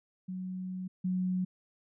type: tone pair in turn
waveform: sine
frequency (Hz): 185 / 183.83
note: F#3 / F#3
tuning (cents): 0 / -11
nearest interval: unison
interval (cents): 11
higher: first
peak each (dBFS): -35 / -28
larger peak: second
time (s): 0.28-0.88 / 1.04-1.45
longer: first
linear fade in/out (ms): 10
effects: none